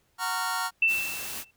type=chord; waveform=sawtooth; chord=Gb major seventh; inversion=none; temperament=just; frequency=740 / 925 / 1110 / 1387.5 Hz; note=Gb5 / Bb5 / Db6 / F6; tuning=0 / -14 / +2 / -12 cents; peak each=-31 / -28 / -30 / -27 dBFS; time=0.18-0.71 s; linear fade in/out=50 ms
type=tone with exponential decay; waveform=sine; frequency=2671 Hz; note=E7; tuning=22 cents sharp; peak=-17 dBFS; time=0.82-1.51 s; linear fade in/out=5 ms; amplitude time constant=150 ms
type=noise; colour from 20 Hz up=white; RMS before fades=-36 dBFS; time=0.87-1.45 s; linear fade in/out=50 ms
effects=pink hiss -69 dBFS RMS until 1.56 s